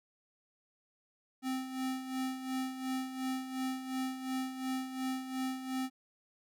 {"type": "tone with tremolo", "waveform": "square", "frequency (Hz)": 260.6, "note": "C4", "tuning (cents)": -7, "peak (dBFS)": -33, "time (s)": [1.42, 5.9], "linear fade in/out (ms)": 50, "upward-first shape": "sine", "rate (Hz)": 2.8, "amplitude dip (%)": 65, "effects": []}